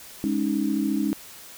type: chord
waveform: sine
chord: Ab suspended fourth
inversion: none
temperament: equal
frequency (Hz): 207.7 / 277.2 / 311.1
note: Ab3 / Db4 / Eb4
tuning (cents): 0 / 0 / 0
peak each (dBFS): -26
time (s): 0.24-1.13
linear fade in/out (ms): 0
effects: white hiss -44 dBFS RMS until 1.57 s